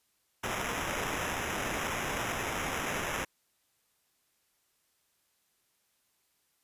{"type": "noise with sample-and-hold", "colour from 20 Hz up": "blue", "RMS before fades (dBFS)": -34, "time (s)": [0.43, 3.25], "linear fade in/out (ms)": 10, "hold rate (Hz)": 4410, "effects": ["white hiss -74 dBFS RMS until 6.63 s", "resampled to 32000 Hz"]}